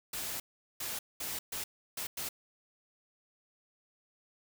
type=noise bursts at uneven times; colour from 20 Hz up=white; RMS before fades=-38 dBFS; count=6; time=0.13-0.4 / 0.8-0.99 / 1.2-1.39 / 1.52-1.64 / 1.97-2.07 / 2.17-2.29 s; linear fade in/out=5 ms; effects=none